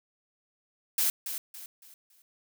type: noise with echo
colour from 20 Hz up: blue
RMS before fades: -26 dBFS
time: 0.98-1.1 s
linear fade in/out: 2 ms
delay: 280 ms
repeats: 4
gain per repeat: -9 dB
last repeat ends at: 2.22 s
effects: none